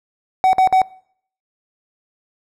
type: tone bursts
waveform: triangle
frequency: 753 Hz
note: F#5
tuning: 30 cents sharp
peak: -8 dBFS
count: 3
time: 0.44-0.817 s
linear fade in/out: 0 ms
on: 91 ms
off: 52 ms
effects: noise-tail reverb RT60 0.6 s tail -23 dB re dry